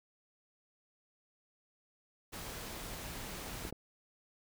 pink noise, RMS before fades -44 dBFS, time 2.32-3.71 s, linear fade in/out 20 ms
clicks, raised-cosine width 2 ms, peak -29 dBFS, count 2, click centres 3.652 / 3.726 s
effects none

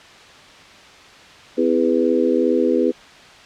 harmonic tone with a mistuned harmonic, 82.41 Hz, E2, in tune, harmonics 3 / 4 / 5 / 6, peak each -20 / -20 / -20 / -20 dBFS, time 1.57-2.92 s, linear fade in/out 20 ms, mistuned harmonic 3, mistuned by +53 cents, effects white hiss -43 dBFS RMS until 3.45 s + low-pass 4000 Hz 12 dB/octave

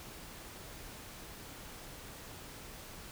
silence, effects pink hiss -49 dBFS RMS until 3.11 s

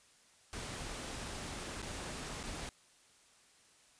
pink noise with dropouts, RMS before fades -43 dBFS, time 0.53-2.69 s, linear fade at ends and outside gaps 0 ms, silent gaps 1.818-1.827 / 2.43-2.437 s, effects white hiss -65 dBFS RMS until 3.99 s + resampled to 22050 Hz

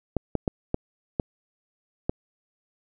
clicks, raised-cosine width 2 ms, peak -10 dBFS, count 6, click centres 0.167 / 0.353 / 0.478 / 0.744 / 1.198 / 2.095 s, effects none

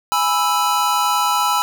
square chord, E major, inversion first, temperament equal, 830.6 / 987.8 / 1318.5 Hz, G#5 / B5 / E6, 0 / 0 / 0 cents, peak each -22 / -20 / -20 dBFS, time 0.12-1.62 s, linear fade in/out 0 ms, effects none

